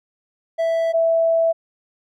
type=tone pair in turn; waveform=triangle / sine; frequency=659.3 / 659.3 Hz; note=E5 / E5; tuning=0 / 0 cents; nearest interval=unison; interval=0 cents; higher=neither; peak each=-15 / -14 dBFS; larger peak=second; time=0.58-0.93 / 0.93-1.53 s; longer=second; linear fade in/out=20 ms; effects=none